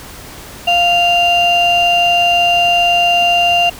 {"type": "tone pair together", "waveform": "sine", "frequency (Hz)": [698.5, 2788], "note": ["F5", "F7"], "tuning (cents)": [0, -4], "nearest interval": "2 octaves", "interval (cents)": 2396, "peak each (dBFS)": -10, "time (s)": [0.67, 3.7], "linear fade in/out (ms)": 10, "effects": ["tanh soft clip ceiling -5 dBFS", "pink hiss -33 dBFS RMS until 3.79 s"]}